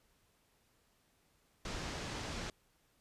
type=low-pass noise; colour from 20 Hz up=pink; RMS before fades=-42 dBFS; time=1.65-2.5 s; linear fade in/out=2 ms; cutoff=7000 Hz; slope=24 dB/octave; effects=pink hiss -73 dBFS RMS until 3 s + resampled to 32000 Hz